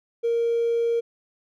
triangle tone with hard clipping, 466.2 Hz, A#4, in tune, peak -20 dBFS, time 0.23-1.01 s, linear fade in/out 20 ms, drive 3 dB, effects none

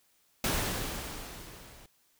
pink noise with level ramp, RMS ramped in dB -28 to -54 dBFS, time 0.44-1.86 s, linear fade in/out 2 ms, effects white hiss -69 dBFS RMS until 2.19 s

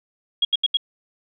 sine tone bursts, 3296 Hz, G#7, 14 cents flat, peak -15 dBFS, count 4, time 0.42-0.771 s, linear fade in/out 5 ms, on 30 ms, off 77 ms, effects none

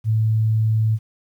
sine tone, 110 Hz, A2, in tune, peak -15 dBFS, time 0.04-0.99 s, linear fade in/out 50 ms, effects 9-bit

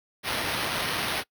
blue noise with sample-and-hold, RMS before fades -29 dBFS, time 0.23-1.24 s, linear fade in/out 50 ms, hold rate 7350 Hz, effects noise-tail reverb RT60 0.1 s tail -23 dB re dry + high-pass 60 Hz 12 dB/octave

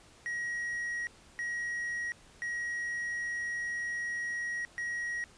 triangle tone bursts at uneven times, 1900 Hz, A#6, 33 cents sharp, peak -31 dBFS, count 4, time 0.26-1.07 / 1.39-2.12 / 2.42-4.65 / 4.78-5.24 s, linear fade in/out 0 ms, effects pink hiss -58 dBFS RMS until 5.37 s + resampled to 22050 Hz

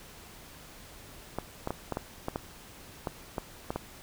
clicks, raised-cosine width 1 ms, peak -17 dBFS, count 11, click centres 1.386 / 1.674 / 1.706 / 1.923 / 1.971 / 2.284 / 2.359 / 3.072 / 3.382 / 3.705 / 3.76 s, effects pink hiss -50 dBFS RMS until 4.02 s

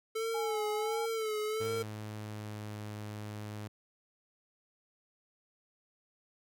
square tone with vibrato, 440 Hz, A4, in tune, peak -33 dBFS, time 0.15-1.83 s, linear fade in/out 10 ms, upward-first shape sine, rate 1.4 Hz, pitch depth 61 cents each way
sine tone, 832 Hz, G#5, 3 cents sharp, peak -37 dBFS, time 0.34-1.06 s, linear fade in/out 10 ms
sawtooth tone with pitch glide, 106.8 to 105.45 Hz, G#2 to G#2, +49 to +27 cents, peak -36 dBFS, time 1.6-3.68 s, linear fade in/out 10 ms, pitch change -22 cents, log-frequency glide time 2.07-2.77 s
effects none

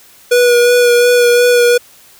square tone with vibrato, 484.8 Hz, B4, 32 cents flat, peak -7 dBFS, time 0.31-1.78 s, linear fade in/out 10 ms, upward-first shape sine, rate 2.8 Hz, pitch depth 18 cents each way, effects white hiss -43 dBFS RMS until 2.19 s

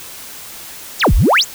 sine exponential two-way sweep, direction down then up, 8372 to 33 to 8372 Hz, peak -7 dBFS, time 0.99-1.45 s, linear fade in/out 50 ms, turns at 1.14 s, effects tanh soft clip ceiling -4 dBFS + white hiss -33 dBFS RMS until 1.54 s

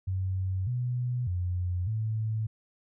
sine tone with pitch steps, 94.1 / 123.5 / 89.7 / 109.8 Hz, F#2 / B2 / F2 / A2, +30 / 0 / +47 / -3 cents, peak -27 dBFS, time 0.07-2.47 s, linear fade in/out 10 ms, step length 600 ms, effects none

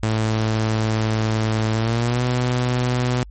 sawtooth tone with pitch glide, 110 to 124.19 Hz, A2 to B2, 0 to +10 cents, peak -14 dBFS, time 0.03-3.23 s, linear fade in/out 0 ms, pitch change +210 cents, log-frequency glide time 1.73-2.22 s, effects added 50 Hz sine -36 dBFS peak until 3.3 s + MP3 32 kbps

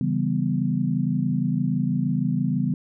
sine chord, C# half-diminished seventh, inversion none, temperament equal, 138.59 / 164.81 / 196 / 246.9 Hz, C#3 / E3 / G3 / B3, 0 / 0 / 0 / 0 cents, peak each -26 dBFS, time 0.01-2.74 s, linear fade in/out 2 ms, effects none

